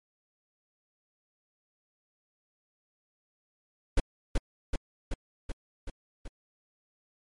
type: noise with echo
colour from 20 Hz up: brown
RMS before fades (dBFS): -21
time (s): 3.97-4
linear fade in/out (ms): 5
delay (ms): 380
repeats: 6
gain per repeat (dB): -3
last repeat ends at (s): 6.28
effects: MP3 48 kbps